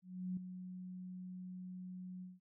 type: tone with ADSR envelope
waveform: sine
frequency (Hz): 183.1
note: F#3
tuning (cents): -18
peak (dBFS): -36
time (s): 0.02-2.4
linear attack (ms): 350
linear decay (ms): 3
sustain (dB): -9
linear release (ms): 180
effects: none